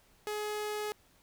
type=tone; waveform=sawtooth; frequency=421.3 Hz; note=G#4; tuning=25 cents sharp; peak=-30 dBFS; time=0.27-0.92 s; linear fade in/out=0 ms; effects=pink hiss -65 dBFS RMS until 1.22 s